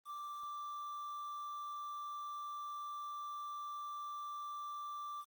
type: tone with quantisation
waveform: triangle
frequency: 1174.7 Hz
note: D6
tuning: in tune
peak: -40 dBFS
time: 0.05-5.25 s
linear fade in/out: 50 ms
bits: 10
effects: Opus 24 kbps